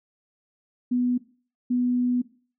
sine tone bursts at uneven times, 246.9 Hz, B3, in tune, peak -20 dBFS, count 2, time 0.91-1.18 / 1.7-2.22 s, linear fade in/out 10 ms, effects noise-tail reverb RT60 0.4 s tail -17 dB re dry

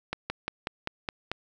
slowing click train, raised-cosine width 0.3 ms, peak -14 dBFS, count 7, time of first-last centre 0.13-1.316 s, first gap 170 ms, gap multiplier 1.06, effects 9-bit

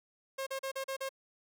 sawtooth tone bursts, 537 Hz, C5, 45 cents sharp, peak -31 dBFS, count 6, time 0.38-1.092 s, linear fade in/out 10 ms, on 87 ms, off 38 ms, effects none

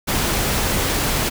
pink noise, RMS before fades -20 dBFS, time 0.07-1.3 s, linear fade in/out 20 ms, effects none

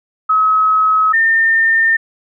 sine tone pair in turn, 1280 / 1810.2 Hz, D#6 / A6, +49 / +49 cents, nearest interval tritone, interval 600 cents, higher second, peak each -9 dBFS, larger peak neither, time 0.29-1.13 / 1.13-1.97 s, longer neither, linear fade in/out 10 ms, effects none

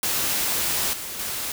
white noise with level steps, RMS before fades -24 / -33 / -29 dBFS, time 0.03-1.52 s, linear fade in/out 2 ms, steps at 0.93 / 1.19 s, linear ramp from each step 5 ms, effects none

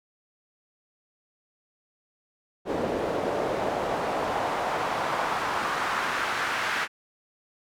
pink noise with band-pass filter sweep, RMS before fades -28 dBFS, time 2.65-6.88 s, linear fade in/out 50 ms, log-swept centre 440 to 1700 Hz, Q 1.5, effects none

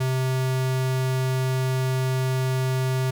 square tone, 130.1 Hz, C3, 9 cents flat, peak -22 dBFS, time 0-3.11 s, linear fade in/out 10 ms, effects none

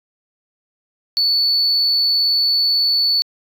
sine tone, 4459 Hz, C#8, 9 cents sharp, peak -12 dBFS, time 1.17-3.22 s, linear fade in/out 0 ms, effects tanh soft clip ceiling -10 dBFS

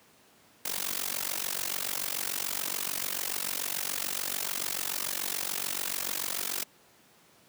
white noise with amplitude modulation, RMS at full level -29 dBFS, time 0.65-6.64 s, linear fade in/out 5 ms, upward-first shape sine, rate 46.9 Hz, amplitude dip 95%, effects pink hiss -60 dBFS RMS until 7.48 s + high-pass 150 Hz 12 dB/octave

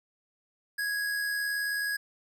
square tone with amplitude modulation, 1661.2 Hz, G#6, in tune, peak -28 dBFS, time 0.78-1.97 s, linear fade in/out 10 ms, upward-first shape sine, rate 79.1 Hz, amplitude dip 30%, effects none

